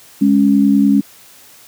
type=tone pair together; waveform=sine; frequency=207.4 / 277.5 Hz; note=G#3 / C#4; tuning=-2 / +2 cents; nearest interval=perfect fourth; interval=504 cents; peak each=-11 dBFS; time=0.21-1.01 s; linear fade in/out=10 ms; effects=white hiss -43 dBFS RMS until 1.67 s + high-pass 60 Hz 12 dB/octave